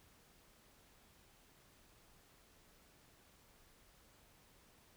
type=silence; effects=pink hiss -67 dBFS RMS until 4.96 s